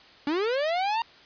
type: linear sweep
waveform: 45% pulse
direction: up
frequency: 277.5 to 937 Hz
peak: -24 dBFS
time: 0.27-1.02 s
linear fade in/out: 2 ms
effects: white hiss -52 dBFS RMS until 1.25 s + resampled to 11025 Hz